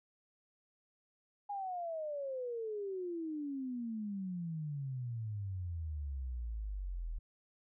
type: exponential sweep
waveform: sine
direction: down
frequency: 826 to 38.89 Hz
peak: -37 dBFS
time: 1.49-7.19 s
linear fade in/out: 10 ms
effects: none